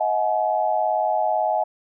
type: tone cluster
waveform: sine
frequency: 633 / 731 / 851 Hz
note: D#5 / F#5 / G#5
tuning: +30 / -21 / +42 cents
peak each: -23 dBFS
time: 0-1.64 s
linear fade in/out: 10 ms
effects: none